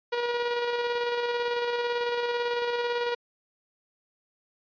sawtooth tone with tremolo, 479.4 Hz, A#4, 48 cents sharp, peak -21 dBFS, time 0.12-3.15 s, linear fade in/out 10 ms, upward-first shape square, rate 18 Hz, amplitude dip 30%, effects resampled to 11025 Hz

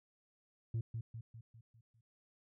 sine tone with echo, 114 Hz, A#2, 38 cents flat, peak -31 dBFS, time 0.74-0.81 s, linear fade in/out 5 ms, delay 200 ms, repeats 6, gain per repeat -6 dB, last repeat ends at 2.01 s, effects tanh soft clip ceiling -33 dBFS

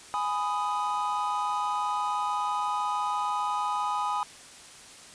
triangle chord, G# minor, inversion none, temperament just, 830.6 / 996.7 / 1245.9 Hz, G#5 / B5 / D#6, 0 / +16 / +2 cents, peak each -29 dBFS, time 0.14-4.23 s, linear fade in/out 0 ms, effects white hiss -48 dBFS RMS until 5.14 s + resampled to 22050 Hz

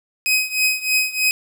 sawtooth tone with tremolo, 2523 Hz, D#7, 23 cents sharp, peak -10 dBFS, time 0.26-1.31 s, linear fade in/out 0 ms, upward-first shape triangle, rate 3.2 Hz, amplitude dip 90%, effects 8-bit

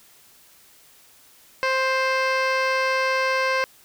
15% pulse tone with low-pass filter, 525 Hz, C5, 6 cents sharp, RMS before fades -22 dBFS, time 1.63-3.64 s, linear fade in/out 0 ms, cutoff 3700 Hz, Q 1.6, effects white hiss -53 dBFS RMS until 3.84 s

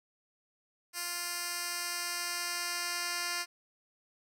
10% pulse tone with band-pass filter sweep, 349.2 Hz, F4, in tune, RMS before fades -36 dBFS, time 0.93-3.46 s, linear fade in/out 50 ms, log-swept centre 8900 to 5500 Hz, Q 0.71, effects none

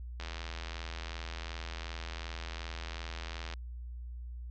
click train, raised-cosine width 0.2 ms, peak -23 dBFS, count 277, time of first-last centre 0.2-3.537 s, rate 82.7 Hz, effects added 60 Hz sine -40 dBFS peak until 4.5 s + low-pass 5000 Hz 12 dB/octave

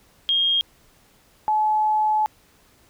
sine tone pair in turn, 3237 / 857.4 Hz, G#7 / A5, -45 / -45 cents, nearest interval octave + major seventh, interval 2300 cents, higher first, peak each -17 dBFS, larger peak neither, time 0.29-0.61 / 1.48-2.26 s, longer second, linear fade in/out 0 ms, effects pink hiss -57 dBFS RMS until 2.89 s

